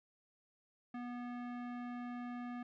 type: tone with low-pass filter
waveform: square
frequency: 243.6 Hz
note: B3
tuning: 24 cents flat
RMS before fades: -44 dBFS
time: 0.94-2.63 s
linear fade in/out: 5 ms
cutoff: 1800 Hz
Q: 1.2
effects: none